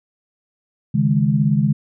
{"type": "chord", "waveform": "sine", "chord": "C# suspended second", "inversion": "none", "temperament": "equal", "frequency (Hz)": [138.59, 155.56, 207.7], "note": ["C#3", "D#3", "G#3"], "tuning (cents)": [0, 0, 0], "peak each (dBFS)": -18, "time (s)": [0.94, 1.73], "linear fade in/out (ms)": 10, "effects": []}